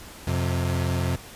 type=tone pair together; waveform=35% pulse; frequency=89.03 / 130.81 Hz; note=F2 / C3; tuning=+34 / 0 cents; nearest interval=perfect fifth; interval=666 cents; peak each=-23 / -25 dBFS; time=0.27-1.16 s; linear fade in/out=5 ms; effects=pink hiss -43 dBFS RMS until 1.35 s + resampled to 32000 Hz